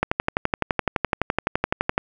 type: click train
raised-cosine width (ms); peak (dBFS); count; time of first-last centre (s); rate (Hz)
0.5; -4; 24; 0.03-1.979; 11.8
effects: none